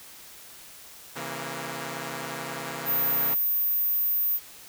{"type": "chord", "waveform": "5% pulse", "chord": "A# diminished", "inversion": "first", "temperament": "equal with one note detuned", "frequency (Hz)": [135.5, 164.81, 233.1], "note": ["C#3", "E3", "A#3"], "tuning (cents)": [-39, 0, 0], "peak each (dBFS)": -26, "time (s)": [1.15, 3.35], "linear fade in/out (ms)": 20}
{"type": "tone", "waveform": "sine", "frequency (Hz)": 14940, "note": "A#9", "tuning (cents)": 3, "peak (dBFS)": -22, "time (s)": [2.85, 4.4], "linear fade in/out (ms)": 50}
{"effects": ["white hiss -47 dBFS RMS until 4.68 s"]}